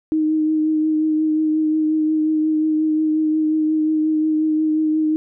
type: tone with vibrato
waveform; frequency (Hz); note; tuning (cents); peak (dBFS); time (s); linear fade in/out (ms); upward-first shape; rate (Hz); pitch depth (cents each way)
sine; 311.1; D#4; 0; -15; 0.12-5.16; 0; triangle; 5.6; 21
effects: none